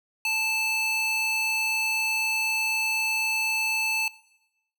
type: tone with high-pass filter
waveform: square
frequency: 878 Hz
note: A5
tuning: 4 cents flat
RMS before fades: -26 dBFS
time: 0.25-4.08 s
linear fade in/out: 2 ms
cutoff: 2100 Hz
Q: 3.7
effects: noise-tail reverb RT60 0.9 s tail -20 dB re dry